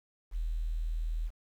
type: tone with quantisation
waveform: sine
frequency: 40.2 Hz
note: E1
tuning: 43 cents flat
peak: -30 dBFS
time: 0.31-1.31 s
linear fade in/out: 50 ms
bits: 10
effects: none